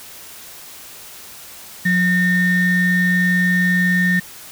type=ring-modulated tone; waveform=triangle; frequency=1000 Hz; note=B5; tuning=21 cents sharp; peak=-7 dBFS; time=1.85-4.2 s; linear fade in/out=10 ms; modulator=820 Hz; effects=tanh soft clip ceiling -8 dBFS + white hiss -38 dBFS RMS until 4.51 s